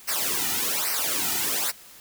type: noise with flanger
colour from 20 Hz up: white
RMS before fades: -26 dBFS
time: 0.07-1.72 s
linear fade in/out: 20 ms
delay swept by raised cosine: 0.28 to 1.88 ms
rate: 1.2 Hz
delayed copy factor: -0.95
effects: white hiss -48 dBFS RMS until 2 s